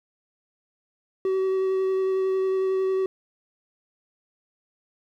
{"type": "tone with vibrato", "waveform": "triangle", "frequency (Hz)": 380, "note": "F#4", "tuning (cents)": 46, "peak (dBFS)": -19, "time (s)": [1.25, 3.06], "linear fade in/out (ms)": 2, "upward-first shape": "sine", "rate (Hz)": 11, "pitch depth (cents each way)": 10, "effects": ["10-bit"]}